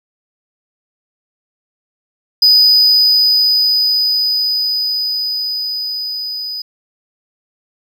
triangle tone with level ramp, 4978 Hz, D#8, in tune, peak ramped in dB -4 to -20 dBFS, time 2.42-6.62 s, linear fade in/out 5 ms, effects none

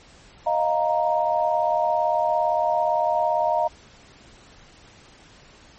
sine chord, Eb suspended second, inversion none, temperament just, 622.3 / 700 / 933.4 Hz, Eb5 / F5 / Bb5, 0 / +4 / +2 cents, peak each -23 dBFS, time 0.46-3.68 s, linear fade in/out 10 ms, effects pink hiss -50 dBFS RMS until 5.78 s + MP3 32 kbps

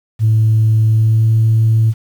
sine tone with pitch glide, 110 to 111.6 Hz, A2 to A2, 0 to +25 cents, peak -7 dBFS, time 0.19-1.94 s, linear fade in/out 50 ms, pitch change +25 cents, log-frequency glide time 0.86-1.33 s, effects tanh soft clip ceiling -5 dBFS + 7-bit

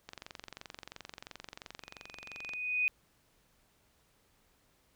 click train, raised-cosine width 0.2 ms, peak -26 dBFS, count 57, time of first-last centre 0.09-2.535 s, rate 22.9 Hz
sine tone with exponential growth, 2489 Hz, D#7, in tune, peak -25 dBFS, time 1.82-2.88 s, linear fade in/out 0 ms, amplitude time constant 230 ms
effects pink hiss -70 dBFS RMS until 4.95 s

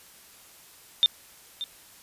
sine tone with echo, 3600 Hz, A7, 39 cents sharp, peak -15 dBFS, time 1.03-1.06 s, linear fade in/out 0 ms, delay 580 ms, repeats 1, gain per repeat -14 dB, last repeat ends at 1.64 s, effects white hiss -52 dBFS RMS until 2.02 s + resampled to 32000 Hz

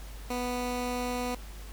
15% pulse tone, 246.9 Hz, B3, in tune, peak -24 dBFS, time 0.3-1.35 s, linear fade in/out 5 ms, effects added 50 Hz sine -41 dBFS peak until 1.72 s + pink hiss -50 dBFS RMS until 1.72 s

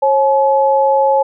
sine tone pair together, 542.9 / 854 Hz, C#5 / G#5, -36 / +48 cents, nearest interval minor sixth, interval 784 cents, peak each -12 dBFS, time 0.02-1.23 s, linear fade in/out 10 ms, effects none

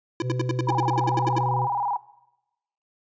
square tone bursts, 335.3 Hz, E4, 30 cents sharp, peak -23 dBFS, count 13, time 0.2-1.385 s, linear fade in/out 2 ms, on 21 ms, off 76 ms
harmonic tone, 126 Hz, B2, 35 cents sharp, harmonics 1 / 3 / 4, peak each -25 / -36 / -36 dBFS, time 0.21-1.69 s, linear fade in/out 50 ms
sine tone with vibrato, 887 Hz, A5, 14 cents sharp, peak -22 dBFS, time 0.67-1.97 s, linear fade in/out 5 ms, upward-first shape square, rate 19 Hz, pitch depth 150 cents each way
effects noise-tail reverb RT60 0.9 s tail -19 dB re dry + resampled to 16000 Hz

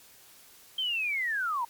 sine linear sweep, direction down, 3171 to 904 Hz, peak -27 dBFS, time 0.78-1.65 s, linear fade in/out 5 ms, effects white hiss -55 dBFS RMS until 1.69 s + MP3 96 kbps

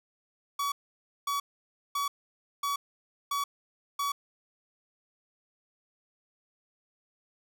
45% pulse tone bursts, 1134 Hz, C#6, 39 cents sharp, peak -28 dBFS, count 6, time 0.59-4.12 s, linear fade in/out 5 ms, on 130 ms, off 550 ms, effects none

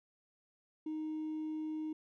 triangle tone with hard clipping, 311.1 Hz, D#4, in tune, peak -36 dBFS, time 0.86-1.93 s, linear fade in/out 5 ms, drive 2 dB, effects none

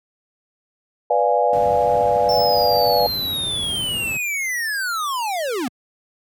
sine chord, B diminished seventh, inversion none, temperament equal, 493.9 / 587.3 / 698.5 / 830.6 Hz, B4 / D5 / F5 / Ab5, 0 / 0 / 0 / 0 cents, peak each -20 dBFS, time 1.1-3.07 s, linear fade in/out 5 ms
brown noise, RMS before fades -27 dBFS, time 1.53-4.17 s, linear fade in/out 2 ms
square linear sweep, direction down, 5400 to 226.3 Hz, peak -22 dBFS, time 2.29-5.68 s, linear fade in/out 2 ms
effects high-pass 100 Hz 12 dB/octave

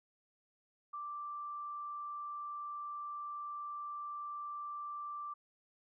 sine tone, 1174.7 Hz, D6, in tune, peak -40 dBFS, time 0.93-5.34 s, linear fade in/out 10 ms, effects none

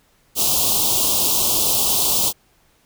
white band-stop noise, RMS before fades -18 dBFS, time 0.35-2.33 s, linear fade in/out 50 ms, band 1100 to 2900 Hz, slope 48 dB/octave, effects pink hiss -59 dBFS RMS until 2.85 s

